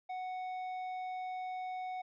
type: tone with tanh clipping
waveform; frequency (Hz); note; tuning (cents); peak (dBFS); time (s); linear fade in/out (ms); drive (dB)
triangle; 740; F#5; 0; -39; 0.09-2.02; 10; 12
effects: none